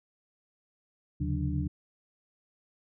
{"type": "tone cluster", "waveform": "sine", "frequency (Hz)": [76.8, 134.6, 142.5, 181.5, 294.6], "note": ["D#2", "C3", "C#3", "F#3", "D4"], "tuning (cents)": [-22, 49, 48, -33, 6], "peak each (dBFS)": [-32, -35, -34, -35, -36], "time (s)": [1.2, 1.68], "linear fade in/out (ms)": 10, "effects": []}